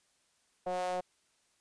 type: ring-modulated tone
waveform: square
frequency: 90.9 Hz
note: F#2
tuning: 30 cents flat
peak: -30 dBFS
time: 0.66-1.01 s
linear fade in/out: 10 ms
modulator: 635 Hz
effects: white hiss -72 dBFS RMS until 1.6 s + resampled to 22050 Hz